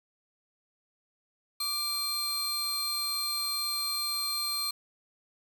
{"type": "tone pair together", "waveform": "sawtooth", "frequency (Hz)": [1174.7, 4186], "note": ["D6", "C8"], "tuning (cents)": [0, 0], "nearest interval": "octave + minor seventh", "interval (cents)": 2200, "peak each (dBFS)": [-35, -27], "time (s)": [1.6, 4.71], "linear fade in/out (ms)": 5, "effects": ["10-bit"]}